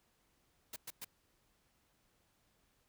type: noise bursts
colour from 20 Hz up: white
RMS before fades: -45 dBFS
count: 3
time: 0.73-1.046 s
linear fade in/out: 5 ms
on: 32 ms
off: 110 ms
effects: pink hiss -75 dBFS RMS until 2.88 s